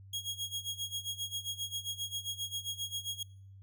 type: tone with tremolo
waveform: sawtooth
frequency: 3291 Hz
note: G#7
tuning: 16 cents flat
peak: -30 dBFS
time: 0.13-3.23 s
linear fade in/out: 5 ms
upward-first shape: sine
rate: 7.5 Hz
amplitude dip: 85%
effects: noise-tail reverb RT60 0.6 s tail -24 dB re dry + added 97 Hz sine -50 dBFS peak until 3.62 s